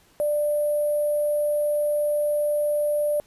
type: tone with sample-and-hold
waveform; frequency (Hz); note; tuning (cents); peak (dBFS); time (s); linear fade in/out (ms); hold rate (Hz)
sine; 592; D5; +14; -20; 0.2-3.2; 0; 11025
effects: pink hiss -58 dBFS RMS until 3.26 s + resampled to 32000 Hz